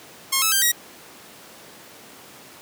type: tone with pitch steps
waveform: 5% pulse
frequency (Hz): 1075 / 1300.7 / 1573.9 / 1904.4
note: C6 / E6 / G6 / A#6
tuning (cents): +47 / -24 / +7 / +37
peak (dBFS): -6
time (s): 0.32-0.72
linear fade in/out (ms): 10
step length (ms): 100
effects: pink hiss -44 dBFS RMS until 2.61 s + high-pass 200 Hz 12 dB/octave